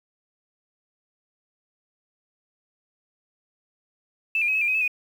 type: tone with pitch steps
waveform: sine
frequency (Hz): 2637 / 2407 / 2544 / 2584 / 2391 / 2523 / 2604 / 2479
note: E7 / D7 / D#7 / E7 / D7 / D#7 / E7 / D#7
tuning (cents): 0 / +42 / +38 / -35 / +30 / +23 / -22 / -7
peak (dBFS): -20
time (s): 4.35-4.878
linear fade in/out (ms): 2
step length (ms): 66
effects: 8-bit